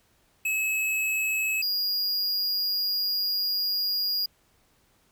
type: tone pair in turn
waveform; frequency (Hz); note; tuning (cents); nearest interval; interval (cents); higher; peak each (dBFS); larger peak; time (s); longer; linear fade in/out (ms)
square; 2581 / 4853; E7 / D#8; -37 / -44; major seventh; 1093; second; -25 / -25; neither; 0.45-1.62 / 1.62-4.26; second; 5
effects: pink hiss -65 dBFS RMS until 5.11 s